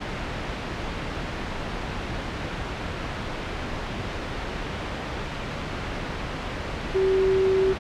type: tone in noise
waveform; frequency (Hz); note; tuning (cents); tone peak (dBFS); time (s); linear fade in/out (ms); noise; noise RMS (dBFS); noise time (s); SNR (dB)
sine; 381.4; G4; -47; -18; 6.94-7.74; 20; pink; -30; 0-7.79; +9
effects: low-pass 3000 Hz 12 dB/octave